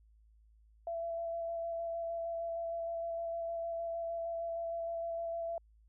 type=tone with vibrato; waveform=sine; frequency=671 Hz; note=E5; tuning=31 cents sharp; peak=-35 dBFS; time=0.87-5.58 s; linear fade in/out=2 ms; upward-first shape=square; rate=6.5 Hz; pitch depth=10 cents each way; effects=added 54 Hz sine -61 dBFS peak until 5.88 s